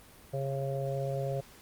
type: harmonic tone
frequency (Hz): 136.5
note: C#3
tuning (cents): -26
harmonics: 1 / 3 / 4 / 5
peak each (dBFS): -33 / -39 / -35 / -40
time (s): 0.33-1.41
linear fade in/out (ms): 10
effects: pink hiss -55 dBFS RMS until 1.61 s + Opus 32 kbps